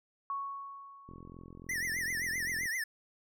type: tone with exponential decay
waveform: sine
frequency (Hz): 1108.7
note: C#6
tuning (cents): 0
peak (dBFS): -32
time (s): 0.3-1.78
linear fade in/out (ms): 1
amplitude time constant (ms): 320
type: click train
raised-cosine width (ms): 3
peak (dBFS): -36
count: 69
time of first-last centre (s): 1.09-2.657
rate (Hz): 43.4
type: tone with vibrato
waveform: square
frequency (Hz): 1902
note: A#6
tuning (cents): +34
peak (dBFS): -33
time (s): 1.69-2.84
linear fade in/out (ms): 5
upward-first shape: triangle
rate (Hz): 7.7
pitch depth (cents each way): 180
effects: none